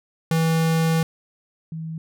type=tone pair in turn; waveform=square / sine; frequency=162.7 / 161.11 Hz; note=E3 / E3; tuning=-22 / -39 cents; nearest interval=unison; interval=17 cents; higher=first; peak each=-18 / -28 dBFS; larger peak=first; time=0.31-1.03 / 1.72-1.98 s; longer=first; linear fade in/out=2 ms; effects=none

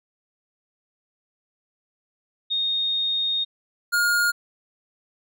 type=tone pair in turn; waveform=sine / square; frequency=3700 / 1423.3 Hz; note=A#7 / F6; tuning=-14 / +32 cents; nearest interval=octave + perfect fourth; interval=1654 cents; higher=first; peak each=-21 / -19 dBFS; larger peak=second; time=2.5-3.45 / 3.92-4.32 s; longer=first; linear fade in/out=20 ms; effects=none

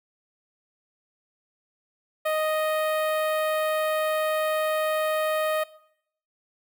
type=tone with notch filter; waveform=sawtooth; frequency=622.3 Hz; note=D#5; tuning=in tune; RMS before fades=-25 dBFS; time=2.25-5.64 s; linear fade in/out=10 ms; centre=5900 Hz; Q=0.57; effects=noise-tail reverb RT60 0.7 s tail -19 dB re dry

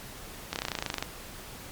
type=slowing click train; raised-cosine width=0.2 ms; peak=-12 dBFS; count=15; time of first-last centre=0.53-1.026 s; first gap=29 ms; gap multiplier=1.03; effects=pink hiss -44 dBFS RMS until 1.71 s + MP3 96 kbps

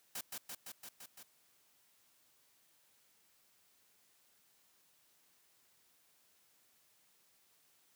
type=noise with echo; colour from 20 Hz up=white; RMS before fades=-42 dBFS; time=0.15-0.21 s; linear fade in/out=5 ms; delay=170 ms; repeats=6; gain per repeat=-2 dB; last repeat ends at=1.23 s; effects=white hiss -71 dBFS RMS until 7.95 s + high-pass 80 Hz 12 dB/octave

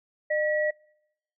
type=tone pair together; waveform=sine; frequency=607 / 1927.1 Hz; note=D#5 / B6; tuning=-43 / -43 cents; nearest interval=octave + minor sixth; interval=2000 cents; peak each=-24 / -28 dBFS; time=0.3-0.71 s; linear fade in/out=10 ms; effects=noise-tail reverb RT60 0.8 s tail -26 dB re dry

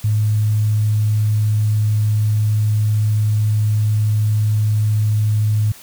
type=tone with quantisation; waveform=sine; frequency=106.7 Hz; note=G#2; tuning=47 cents sharp; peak=-13 dBFS; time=0.04-5.72 s; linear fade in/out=5 ms; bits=7; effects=white hiss -41 dBFS RMS until 5.82 s

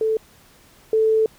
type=tone pair in turn; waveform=sine; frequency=440 / 440 Hz; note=A4 / A4; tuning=0 / 0 cents; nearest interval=unison; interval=0 cents; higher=neither; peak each=-17 / -14 dBFS; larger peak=second; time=0.01-0.17 / 0.93-1.26 s; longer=second; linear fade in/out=2 ms; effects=pink hiss -52 dBFS RMS until 1.38 s

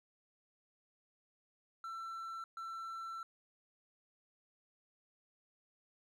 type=tone bursts at uneven times; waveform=triangle; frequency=1341 Hz; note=E6; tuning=29 cents sharp; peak=-40 dBFS; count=2; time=1.84-2.44 / 2.57-3.23 s; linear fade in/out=2 ms; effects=none

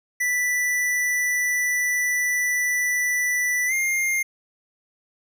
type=tone with pitch glide; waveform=square; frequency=1975.5 to 2117 Hz; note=B6 to C7; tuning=0 to +20 cents; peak=-21 dBFS; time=0.2-4.23 s; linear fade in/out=10 ms; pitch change=+120 cents; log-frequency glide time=3.67-3.73 s; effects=none

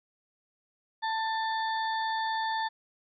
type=harmonic tone; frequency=888 Hz; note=A5; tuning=16 cents sharp; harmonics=1 / 2 / 4 / 5; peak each=-29 / -35 / -41 / -43 dBFS; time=1.02-2.69 s; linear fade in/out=20 ms; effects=none

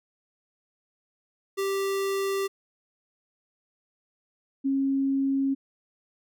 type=tone pair in turn; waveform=square / sine; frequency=391.6 / 272.1 Hz; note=G4 / C#4; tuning=-2 / -32 cents; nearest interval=tritone; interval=630 cents; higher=first; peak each=-26 / -22 dBFS; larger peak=second; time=1.57-2.48 / 4.64-5.55 s; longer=neither; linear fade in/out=20 ms; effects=none

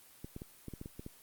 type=clicks; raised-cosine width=3 ms; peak=-30 dBFS; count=9; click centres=0.245 / 0.364 / 0.419 / 0.683 / 0.737 / 0.814 / 0.859 / 0.995 / 1.064 s; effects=white hiss -59 dBFS RMS until 1.22 s + Opus 24 kbps

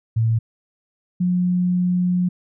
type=tone pair in turn; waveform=sine; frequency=113.1 / 179.54 Hz; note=A2 / F3; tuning=+48 / +48 cents; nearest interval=minor sixth; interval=800 cents; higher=second; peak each=-15 / -16 dBFS; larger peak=first; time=0.16-0.39 / 1.2-2.29 s; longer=second; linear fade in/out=10 ms; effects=none

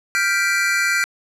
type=chord; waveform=square; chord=G dominant seventh; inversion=third; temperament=equal; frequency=1396.9 / 1568 / 1975.5 / 2349 Hz; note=F6 / G6 / B6 / D7; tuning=0 / 0 / 0 / 0 cents; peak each=-23 dBFS; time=0.15-1.04 s; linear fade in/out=0 ms; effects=low-pass 11000 Hz 12 dB/octave

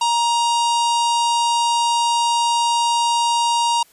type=harmonic tone; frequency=940 Hz; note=A#5; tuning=14 cents sharp; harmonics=1 / 3 / 4 / 5 / 6 / 7 / 8 / 9 / 10; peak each=-16 / -26 / -28 / -30 / -32 / -33 / -34 / -35 / -36 dBFS; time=0.01-3.83 s; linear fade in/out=5 ms; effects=white hiss -53 dBFS RMS until 3.92 s + resampled to 32000 Hz

